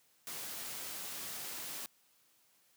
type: noise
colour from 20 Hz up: white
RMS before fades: -43 dBFS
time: 0.27-1.86 s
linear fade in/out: 0 ms
effects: white hiss -70 dBFS RMS until 2.76 s + high-pass 100 Hz 12 dB/octave